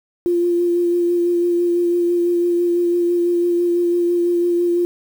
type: tone with vibrato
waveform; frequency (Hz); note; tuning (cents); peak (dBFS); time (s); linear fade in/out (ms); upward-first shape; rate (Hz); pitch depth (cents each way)
sine; 347.9; F4; -7; -14; 0.26-4.85; 0; sine; 6; 15
effects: 7-bit